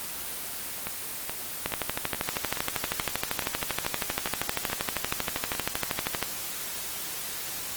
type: two click trains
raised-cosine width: 0.3 ms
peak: -14 / -9 dBFS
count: 12 / 59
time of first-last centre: 0.87-5.551 / 1.66-6.227 s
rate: 2.35 / 12.7 Hz
effects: white hiss -35 dBFS RMS until 7.76 s + Opus 24 kbps